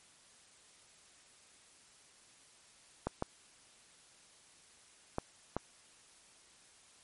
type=clicks; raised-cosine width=1 ms; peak=-19 dBFS; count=4; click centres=3.07 / 3.224 / 5.184 / 5.566 s; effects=white hiss -62 dBFS RMS until 7.03 s + MP3 48 kbps